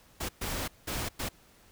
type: noise bursts at uneven times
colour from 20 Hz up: pink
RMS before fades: -34 dBFS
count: 4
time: 0.2-0.29 / 0.41-0.68 / 0.87-1.09 / 1.19-1.29 s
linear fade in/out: 10 ms
effects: pink hiss -60 dBFS RMS until 1.71 s